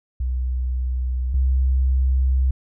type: tone pair in turn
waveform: sine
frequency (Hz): 63 / 65.03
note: B1 / C2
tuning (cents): +35 / -10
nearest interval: minor second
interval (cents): 55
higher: second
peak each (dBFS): -20 / -15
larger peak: second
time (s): 0.2-1.34 / 1.34-2.51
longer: second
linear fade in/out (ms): 5
effects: none